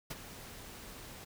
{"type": "noise with ADSR envelope", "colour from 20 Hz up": "pink", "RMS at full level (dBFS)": -39, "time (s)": [0.1, 1.25], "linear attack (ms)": 10, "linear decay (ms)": 30, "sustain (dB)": -10, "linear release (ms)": 14, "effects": []}